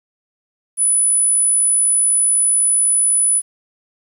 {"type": "tone", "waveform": "sine", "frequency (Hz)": 9956, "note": "D#9", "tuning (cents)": 0, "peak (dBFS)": -10, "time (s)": [0.77, 3.42], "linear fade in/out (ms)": 50, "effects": ["tanh soft clip ceiling -10 dBFS", "8-bit"]}